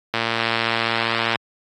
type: click train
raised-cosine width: 0.3 ms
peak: -4 dBFS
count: 141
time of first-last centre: 0.14-1.357 s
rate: 115 Hz
effects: high-pass 100 Hz 12 dB/octave + AAC 32 kbps